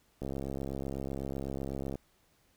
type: click train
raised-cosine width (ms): 2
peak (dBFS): -24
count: 119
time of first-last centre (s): 0.22-1.955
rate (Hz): 68
effects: pink hiss -69 dBFS RMS until 2.56 s